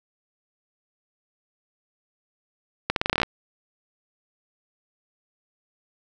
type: accelerating click train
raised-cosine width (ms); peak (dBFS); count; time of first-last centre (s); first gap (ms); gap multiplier
0.3; -5; 11; 2.9-3.232; 62; 0.85
effects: none